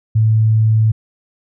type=tone; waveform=sine; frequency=110 Hz; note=A2; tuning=in tune; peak=-9 dBFS; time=0.15-0.92 s; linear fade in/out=10 ms; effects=none